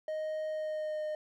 triangle tone with pitch glide, 622.3 to 612.7 Hz, D#5 to D#5, 0 to -27 cents, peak -31 dBFS, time 0.08-1.15 s, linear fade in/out 2 ms, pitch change -27 cents, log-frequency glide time 0.48-1.04 s, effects none

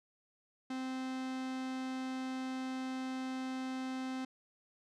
45% pulse tone, 260 Hz, C4, 11 cents flat, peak -37 dBFS, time 0.7-4.25 s, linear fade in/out 5 ms, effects low-pass 6000 Hz 12 dB/octave

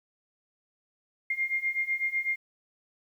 sine beating tone pair, 2114 / 2122 Hz, C7 / C7, +17 / +24 cents, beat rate 8 Hz, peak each -31 / -29 dBFS, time 1.3-2.36 s, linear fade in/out 5 ms, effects 10-bit

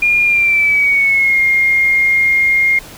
sine tone with pitch glide, 2417 to 2129 Hz, D7 to C7, +49 to +30 cents, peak -9 dBFS, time 0.02-2.79 s, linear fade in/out 5 ms, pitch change -219 cents, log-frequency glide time 0.24-1.4 s, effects pink hiss -35 dBFS RMS until 2.97 s

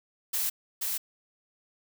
blue noise with echo, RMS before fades -29 dBFS, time 0.33-0.5 s, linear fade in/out 10 ms, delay 480 ms, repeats 1, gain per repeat -2 dB, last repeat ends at 0.98 s, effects none

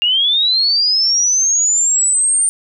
sine linear sweep, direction up, 2794 to 8950 Hz, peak -11 dBFS, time 0.02-2.49 s, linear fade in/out 0 ms, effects none

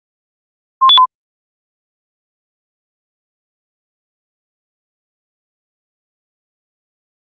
sine tone with pitch steps, 1056 / 3441 / 1019 Hz, C6 / A7 / C6, +16 / -39 / -46 cents, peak -4 dBFS, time 0.81-1.059 s, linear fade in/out 20 ms, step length 83 ms, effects Opus 48 kbps

